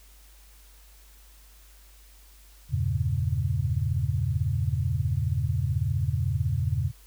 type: chord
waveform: sine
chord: E diminished seventh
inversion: none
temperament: equal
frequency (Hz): 82.41 / 98 / 116.54 / 138.59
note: E2 / G2 / Bb2 / Db3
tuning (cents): 0 / 0 / 0 / 0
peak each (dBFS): -29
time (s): 2.69-6.92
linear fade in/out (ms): 50
effects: added 50 Hz sine -51 dBFS peak until 7.06 s + white hiss -57 dBFS RMS until 7.06 s